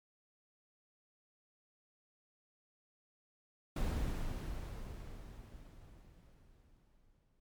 brown noise with exponential decay, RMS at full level -33 dBFS, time 3.76-7.4 s, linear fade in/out 5 ms, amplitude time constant 790 ms, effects MP3 96 kbps

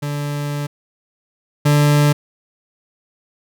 40% pulse tone pair in turn, 145.4 / 146.75 Hz, D3 / D3, -17 / -1 cents, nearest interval unison, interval 16 cents, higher second, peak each -20 / -10 dBFS, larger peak second, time 0.02-0.67 / 1.65-2.13 s, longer first, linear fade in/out 10 ms, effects none

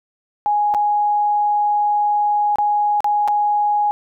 sine tone with dropouts, 830.6 Hz, G#5, in tune, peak -14 dBFS, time 0.46-3.91 s, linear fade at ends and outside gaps 0 ms, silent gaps 0.74-0.747 / 2.558-2.585 / 3.005-3.044 / 3.277-3.283 s, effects none

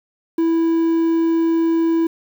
triangle tone with quantisation, 329.6 Hz, E4, in tune, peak -12 dBFS, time 0.38-2.07 s, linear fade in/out 5 ms, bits 7, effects none

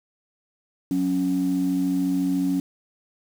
sine tone pair together, 182.34 / 276.3 Hz, F#3 / C#4, -25 / -6 cents, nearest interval perfect fifth, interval 719 cents, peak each -25 / -20 dBFS, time 0.91-2.6 s, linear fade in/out 2 ms, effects tanh soft clip ceiling -15 dBFS + 7-bit

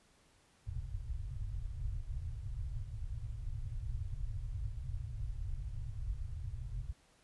pink low-pass noise, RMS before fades -40 dBFS, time 0.66-6.93 s, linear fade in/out 10 ms, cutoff 130 Hz, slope 96 dB/octave, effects pink hiss -68 dBFS RMS until 7.23 s + resampled to 24000 Hz

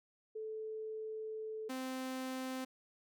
sine / sawtooth tone pair in turn, 436.7 / 259.7 Hz, A4 / C4, -13 / -13 cents, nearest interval major sixth, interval 900 cents, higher first, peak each -40 / -35 dBFS, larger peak second, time 0.35-1.69 / 1.69-2.65 s, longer first, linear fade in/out 10 ms, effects none

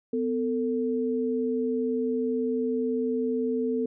sine tone pair together, 251.3 / 447 Hz, B3 / A4, +30 / +27 cents, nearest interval minor seventh, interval 997 cents, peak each -27 dBFS, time 0.13-3.86 s, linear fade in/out 5 ms, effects none

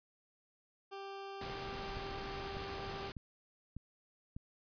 20% pulse tone, 392.9 Hz, G4, 4 cents sharp, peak -39 dBFS, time 0.91-3.1 s, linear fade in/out 20 ms
pink noise, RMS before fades -45 dBFS, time 1.41-3.12 s, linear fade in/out 2 ms
click train, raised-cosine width 5 ms, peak -32 dBFS, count 5, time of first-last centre 1.97-4.365 s, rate 1.67 Hz
effects resampled to 11025 Hz

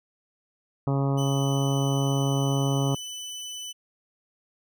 harmonic tone, 137.9 Hz, C#3, 9 cents flat, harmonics 1 / 2 / 3 / 4 / 5 / 6 / 7 / 8 / 9, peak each -23 / -29 / -33 / -35 / -37 / -39 / -40 / -41 / -42 dBFS, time 0.87-2.95 s, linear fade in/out 2 ms
25% pulse tone, 2997 Hz, F#7, 22 cents sharp, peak -31 dBFS, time 1.17-3.73 s, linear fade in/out 20 ms
effects none

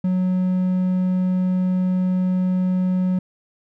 triangle tone, 183.9 Hz, F#3, 10 cents flat, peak -15 dBFS, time 0.04-3.19 s, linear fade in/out 5 ms, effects none

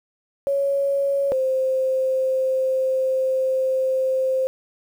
sine tone pair in turn, 556 / 523.6 Hz, C#5 / C5, +5 / +1 cents, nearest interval minor second, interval 104 cents, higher first, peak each -18 dBFS, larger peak neither, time 0.47-1.32 / 1.32-4.47 s, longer second, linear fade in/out 0 ms, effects 8-bit

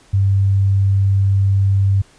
sine tone, 98 Hz, G2, in tune, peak -11 dBFS, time 0.13-2.02 s, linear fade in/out 10 ms, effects pink hiss -50 dBFS RMS until 2.18 s + resampled to 22050 Hz

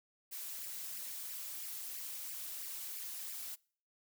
blue noise with flanger, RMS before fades -44 dBFS, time 0.31-3.56 s, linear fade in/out 20 ms, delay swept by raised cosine 0.39 to 5.39 ms, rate 3 Hz, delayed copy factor +0.65, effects noise-tail reverb RT60 0.5 s tail -25 dB re dry

